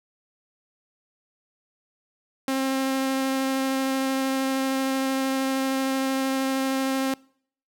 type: tone with vibrato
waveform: sawtooth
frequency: 266.6 Hz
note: C4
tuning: 33 cents sharp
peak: -19 dBFS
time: 2.48-7.14 s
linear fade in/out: 2 ms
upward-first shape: sine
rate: 13 Hz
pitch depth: 8 cents each way
effects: noise-tail reverb RT60 0.6 s tail -25 dB re dry